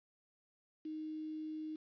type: tone with quantisation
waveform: sine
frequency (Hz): 311.1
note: D#4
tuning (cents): 0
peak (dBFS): -40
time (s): 0.85-1.76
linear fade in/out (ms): 5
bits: 10
effects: resampled to 11025 Hz